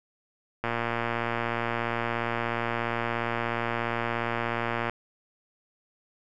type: click train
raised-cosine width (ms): 0.5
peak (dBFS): -13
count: 499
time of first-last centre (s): 0.64-4.896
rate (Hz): 117
effects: none